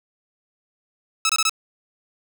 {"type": "tone bursts", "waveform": "10% pulse", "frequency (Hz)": 1300, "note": "E6", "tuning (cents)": -24, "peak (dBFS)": -9, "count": 4, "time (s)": [1.25, 1.495], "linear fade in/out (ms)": 2, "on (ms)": 44, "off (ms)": 23, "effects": []}